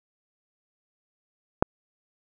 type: click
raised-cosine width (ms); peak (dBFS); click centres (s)
1; -3; 1.625
effects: none